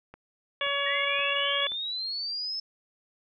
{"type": "click train", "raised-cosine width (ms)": 0.5, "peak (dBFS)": -30, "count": 4, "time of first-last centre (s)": [0.14, 1.719], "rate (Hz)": 1.9}
{"type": "harmonic tone", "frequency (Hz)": 564, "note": "C#5", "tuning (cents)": 30, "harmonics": [1, 2, 3, 4, 5, 6], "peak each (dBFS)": [-33, -33, -33, -33, -33, -33], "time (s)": [0.61, 1.67], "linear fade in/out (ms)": 2}
{"type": "linear sweep", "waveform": "sine", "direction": "up", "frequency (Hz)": [1868, 5274], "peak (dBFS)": -30, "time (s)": [0.86, 2.6], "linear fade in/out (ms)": 5}
{"effects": []}